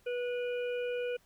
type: harmonic tone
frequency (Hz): 488.8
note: B4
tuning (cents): -18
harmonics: 1 / 3 / 5 / 6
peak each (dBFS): -32 / -45 / -45 / -50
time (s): 0.06-1.17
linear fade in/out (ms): 10
effects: pink hiss -67 dBFS RMS until 1.25 s